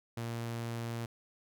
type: tone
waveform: sawtooth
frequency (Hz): 116.54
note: A#2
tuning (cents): 0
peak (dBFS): -32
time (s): 0.17-1.06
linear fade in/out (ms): 5
effects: none